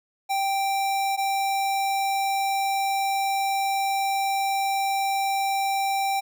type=tone pair in turn; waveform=square; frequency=784 / 784 Hz; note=G5 / G5; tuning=0 / 0 cents; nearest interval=unison; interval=0 cents; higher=neither; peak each=-23 dBFS; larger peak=neither; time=0.29-1.17 / 1.17-6.21 s; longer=second; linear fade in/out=20 ms; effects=none